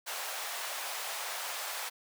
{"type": "high-pass noise", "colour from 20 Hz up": "pink", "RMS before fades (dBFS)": -38, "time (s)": [0.06, 1.9], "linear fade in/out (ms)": 20, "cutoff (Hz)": 650, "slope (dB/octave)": 24, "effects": []}